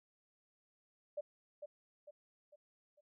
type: tone with echo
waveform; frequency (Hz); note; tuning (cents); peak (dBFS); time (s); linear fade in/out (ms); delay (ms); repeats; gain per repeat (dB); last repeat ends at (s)
sine; 590; D5; +8; -37; 1.17-1.21; 10; 450; 4; -7; 3.01
effects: none